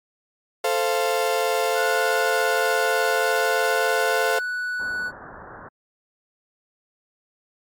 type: chord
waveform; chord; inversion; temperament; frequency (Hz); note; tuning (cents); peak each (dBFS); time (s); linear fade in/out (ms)
35% pulse; F major; first; equal with one note detuned; 440 / 523.3 / 692.4; A4 / C5 / F5; 0 / 0 / -15; -23; 0.64-4.39; 5
type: tone with pitch glide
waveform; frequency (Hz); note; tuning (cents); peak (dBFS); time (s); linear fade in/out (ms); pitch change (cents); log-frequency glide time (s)
triangle; 1462 to 1479.8; F#6 to F#6; -21 to 0; -23; 1.74-5.12; 50; +21; 2.63-4.23
type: low-pass noise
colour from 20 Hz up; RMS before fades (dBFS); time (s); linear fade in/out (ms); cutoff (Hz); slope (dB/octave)
white; -41; 4.79-5.69; 10; 1700; 96
effects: AAC 64 kbps